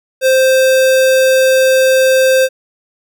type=tone; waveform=square; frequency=523.3 Hz; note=C5; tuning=in tune; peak=-8 dBFS; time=0.21-2.49 s; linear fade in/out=50 ms; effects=none